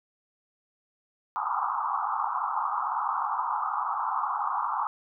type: band-pass noise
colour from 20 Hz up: white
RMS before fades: -29 dBFS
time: 1.36-4.87 s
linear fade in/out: 0 ms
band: 780 to 1300 Hz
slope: 96 dB/octave
effects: none